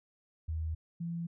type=tone pair in turn; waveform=sine; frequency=79.8 / 169.09 Hz; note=D#2 / E3; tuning=+44 / +44 cents; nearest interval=octave + minor second; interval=1300 cents; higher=second; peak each=-32 / -34 dBFS; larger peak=first; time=0.48-0.75 / 1-1.27 s; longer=neither; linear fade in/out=10 ms; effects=none